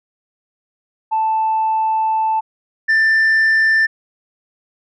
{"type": "tone pair in turn", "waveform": "sine", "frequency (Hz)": [880, 1778.4], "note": ["A5", "A6"], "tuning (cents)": [0, 18], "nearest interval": "octave", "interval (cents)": 1218, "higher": "second", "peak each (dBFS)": [-13, -8], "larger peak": "second", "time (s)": [[1.11, 2.41], [2.88, 3.87]], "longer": "first", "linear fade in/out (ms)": 20, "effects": ["tanh soft clip ceiling -10 dBFS"]}